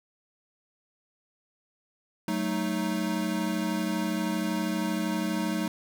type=chord; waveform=square; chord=D# diminished; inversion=first; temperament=equal with one note detuned; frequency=187.36 / 220 / 311.1 Hz; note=F#3 / A3 / D#4; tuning=+22 / 0 / 0 cents; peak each=-32 dBFS; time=2.28-5.68 s; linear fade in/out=2 ms; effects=none